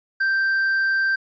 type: tone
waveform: triangle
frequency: 1568 Hz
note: G6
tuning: in tune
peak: -16 dBFS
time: 0.2-1.16 s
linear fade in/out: 10 ms
effects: resampled to 16000 Hz